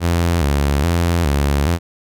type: tone with vibrato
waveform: sawtooth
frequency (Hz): 77.9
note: D#2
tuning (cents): +3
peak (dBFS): -10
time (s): 0-1.79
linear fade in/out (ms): 50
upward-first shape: square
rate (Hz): 1.2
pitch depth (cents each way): 160
effects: none